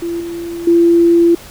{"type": "tone with level steps", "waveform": "sine", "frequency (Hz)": 340, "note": "F4", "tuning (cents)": -46, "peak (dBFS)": [-17, -21, -6], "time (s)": [0.02, 1.35], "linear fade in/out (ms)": 5, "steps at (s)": [0.2, 0.67], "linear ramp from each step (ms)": 5, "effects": ["pink hiss -36 dBFS RMS until 1.5 s"]}